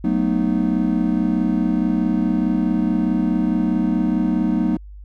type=chord; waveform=triangle; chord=B dominant seventh; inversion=second; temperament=just; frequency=185.21 / 222.2 / 246.9 / 308.7 Hz; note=F#3 / A3 / B3 / D#4; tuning=+2 / +17 / 0 / -14 cents; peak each=-20 dBFS; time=0.04-4.77 s; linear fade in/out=5 ms; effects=added 50 Hz sine -35 dBFS peak until 5.04 s